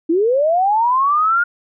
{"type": "linear sweep", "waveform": "sine", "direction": "up", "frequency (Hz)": [310.3, 1437], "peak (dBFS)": -12, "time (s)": [0.09, 1.44], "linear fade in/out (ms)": 10, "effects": []}